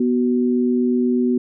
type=tone pair together; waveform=sine; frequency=245.7 / 373.9 Hz; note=B3 / F#4; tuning=-9 / +18 cents; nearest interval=perfect fifth; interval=727 cents; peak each=-16 / -21 dBFS; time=0-1.38 s; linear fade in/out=5 ms; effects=none